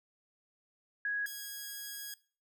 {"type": "tone pair in turn", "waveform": ["sine", "5% pulse"], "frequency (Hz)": [1661.2, 1650.7], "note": ["G#6", "G#6"], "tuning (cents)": [0, -11], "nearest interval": "unison", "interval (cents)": 11, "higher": "first", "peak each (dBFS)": [-31, -30], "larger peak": "second", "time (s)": [[1.05, 1.26], [1.26, 2.14]], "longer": "second", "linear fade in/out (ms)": 2, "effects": ["noise-tail reverb RT60 0.4 s tail -20 dB re dry"]}